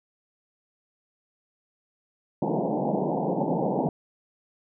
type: band-pass noise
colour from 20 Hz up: pink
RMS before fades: -26 dBFS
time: 2.42-3.89 s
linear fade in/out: 2 ms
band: 140 to 910 Hz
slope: 96 dB/octave
effects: none